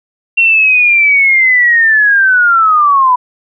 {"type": "linear sweep", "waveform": "sine", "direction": "down", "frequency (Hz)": [2741, 981], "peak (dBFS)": -5, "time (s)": [0.37, 3.16], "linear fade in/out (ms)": 10, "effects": []}